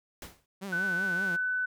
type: noise with exponential decay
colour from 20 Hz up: pink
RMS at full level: -39 dBFS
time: 0.22-0.46 s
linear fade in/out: 2 ms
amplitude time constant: 52 ms
type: tone with vibrato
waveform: sawtooth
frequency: 185 Hz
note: F#3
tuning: in tune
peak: -32 dBFS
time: 0.61-1.37 s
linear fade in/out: 20 ms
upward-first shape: triangle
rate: 5.2 Hz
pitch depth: 160 cents each way
type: tone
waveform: sine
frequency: 1500 Hz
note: F#6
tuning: 23 cents sharp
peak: -27 dBFS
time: 0.72-1.66 s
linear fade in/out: 10 ms
effects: none